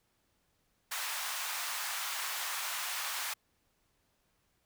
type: high-pass noise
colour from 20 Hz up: pink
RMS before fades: -37 dBFS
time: 0.91-3.34 s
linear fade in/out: 10 ms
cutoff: 890 Hz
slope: 24 dB/octave
effects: pink hiss -75 dBFS RMS until 4.65 s